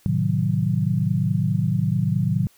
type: chord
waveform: sine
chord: A diminished seventh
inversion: none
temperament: equal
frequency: 110 / 130.81 / 155.56 / 185 Hz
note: A2 / C3 / Eb3 / Gb3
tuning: 0 / 0 / 0 / 0 cents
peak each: -24 / -25 / -23 / -24 dBFS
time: 0.06-2.47 s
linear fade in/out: 0 ms
effects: white hiss -57 dBFS RMS until 2.57 s